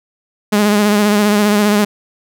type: tone with vibrato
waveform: sawtooth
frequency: 207.7 Hz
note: G#3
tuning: in tune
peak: -6 dBFS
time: 0.52-1.85 s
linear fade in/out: 10 ms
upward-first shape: sine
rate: 15 Hz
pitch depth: 36 cents each way
effects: none